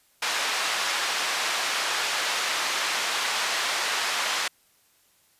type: band-pass noise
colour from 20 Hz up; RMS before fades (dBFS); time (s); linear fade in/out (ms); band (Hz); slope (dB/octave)
pink; -27; 0.22-4.48; 5; 1000 to 6100; 12
effects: white hiss -63 dBFS RMS until 5.39 s + resampled to 32000 Hz